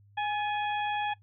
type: harmonic tone with a mistuned harmonic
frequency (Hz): 830.6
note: G#5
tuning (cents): 0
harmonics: 1 / 2 / 3 / 4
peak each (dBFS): -29 / -35 / -39 / -41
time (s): 0.17-1.14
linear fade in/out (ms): 10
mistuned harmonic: 2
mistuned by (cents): +58
effects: noise-tail reverb RT60 0.1 s tail -19 dB re dry + added 101 Hz sine -56 dBFS peak until 1.22 s